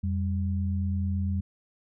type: tone pair together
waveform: sine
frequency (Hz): 87.23 / 196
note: F2 / G3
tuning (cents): -2 / 0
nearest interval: octave + major second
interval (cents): 1402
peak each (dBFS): -26 / -31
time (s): 0.03-1.41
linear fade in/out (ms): 10
effects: none